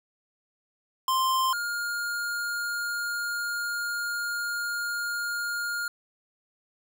square tone pair in turn, 1046.5 / 1416 Hz, C6 / F6, 0 / +23 cents, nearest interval perfect fourth, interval 523 cents, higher second, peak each -23 / -29 dBFS, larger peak first, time 1.08-1.53 / 1.53-5.88 s, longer second, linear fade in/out 2 ms, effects none

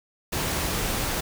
pink noise, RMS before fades -27 dBFS, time 0.32-1.21 s, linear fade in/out 10 ms, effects none

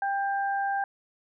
sine tone pair together, 793 / 1586 Hz, G5 / G6, +20 / +20 cents, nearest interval octave, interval 1200 cents, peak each -26 / -32 dBFS, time 0.02-0.84 s, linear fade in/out 2 ms, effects none

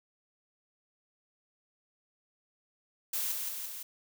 blue noise with echo, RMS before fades -33 dBFS, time 3.13-3.32 s, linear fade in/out 5 ms, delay 170 ms, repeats 3, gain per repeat -3 dB, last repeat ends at 3.83 s, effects none

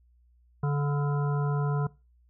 harmonic tone with a mistuned harmonic, 144.3 Hz, D3, 30 cents flat, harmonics 1 / 3 / 5 / 7 / 9 / 10, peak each -24 / -36 / -40 / -39 / -43 / -44 dBFS, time 0.63-1.87 s, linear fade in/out 5 ms, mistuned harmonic 10, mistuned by -62 cents, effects noise-tail reverb RT60 0.3 s tail -22 dB re dry + added 60 Hz sine -59 dBFS peak until 2.29 s

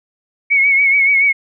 sine tone with vibrato, 2217 Hz, C#7, in tune, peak -9 dBFS, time 0.5-1.33 s, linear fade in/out 20 ms, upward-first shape triangle, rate 7 Hz, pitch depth 60 cents each way, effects none

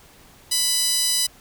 15% pulse tone with high-pass filter, 994 Hz, B5, 11 cents sharp, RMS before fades -21 dBFS, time 0.51-1.27 s, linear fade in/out 10 ms, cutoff 5800 Hz, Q 2.5, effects pink hiss -50 dBFS RMS until 1.4 s

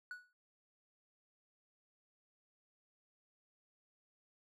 triangle tone with exponential decay, 1471 Hz, F#6, 11 cents flat, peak -39 dBFS, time 0.11-0.33 s, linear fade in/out 1 ms, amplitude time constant 46 ms, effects none

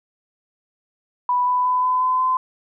sine tone with pitch steps, 987.8 / 995.2 / 1002.7 / 1010.3 / 1017.9 / 1025.6 Hz, B5 / B5 / B5 / B5 / C6 / C6, 0 / +13 / +26 / +39 / -48 / -35 cents, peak -16 dBFS, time 1.29-2.37 s, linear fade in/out 2 ms, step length 180 ms, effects none

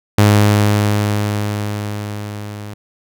sawtooth tone with level ramp, 104 Hz, G#2, 3 cents sharp, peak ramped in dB -3 to -24 dBFS, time 0.18-2.74 s, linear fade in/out 5 ms, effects none

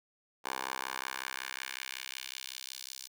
10% pulse tone with high-pass filter sweep, 65.41 Hz, C2, in tune, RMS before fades -41 dBFS, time 0.44-3.08 s, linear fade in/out 20 ms, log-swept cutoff 770 to 5100 Hz, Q 1.3, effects none

